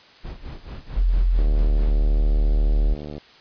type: noise with tremolo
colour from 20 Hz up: brown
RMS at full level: -32 dBFS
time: 0.23-2 s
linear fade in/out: 20 ms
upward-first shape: sine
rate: 4.5 Hz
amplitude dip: 85%
type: tone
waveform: sine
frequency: 42.35 Hz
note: E1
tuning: 48 cents sharp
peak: -15 dBFS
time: 0.96-2.95 s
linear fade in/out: 20 ms
type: click train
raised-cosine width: 2 ms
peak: -21 dBFS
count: 134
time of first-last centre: 1.39-3.18 s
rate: 74.3 Hz
effects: white hiss -49 dBFS RMS until 3.4 s + resampled to 11025 Hz